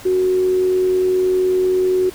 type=tone with amplitude modulation; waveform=sine; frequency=370 Hz; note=F#4; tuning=in tune; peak=-12 dBFS; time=0.05-2.1 s; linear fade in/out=10 ms; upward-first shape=sine; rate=89.9 Hz; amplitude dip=25%; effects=pink hiss -38 dBFS RMS until 2.14 s